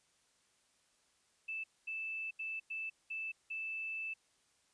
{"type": "tone bursts at uneven times", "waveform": "sine", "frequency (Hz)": 2637, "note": "E7", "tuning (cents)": 0, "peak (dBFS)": -38, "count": 6, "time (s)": [[1.48, 1.64], [1.87, 2.31], [2.39, 2.6], [2.7, 2.9], [3.1, 3.32], [3.5, 4.14]], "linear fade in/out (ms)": 10, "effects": ["white hiss -73 dBFS RMS until 4.73 s", "resampled to 22050 Hz"]}